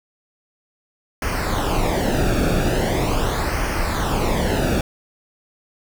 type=noise with flanger; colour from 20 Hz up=brown; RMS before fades=-20 dBFS; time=1.22-4.81 s; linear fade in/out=2 ms; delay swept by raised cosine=0.26 to 1 ms; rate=0.41 Hz; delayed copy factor=-0.7; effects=none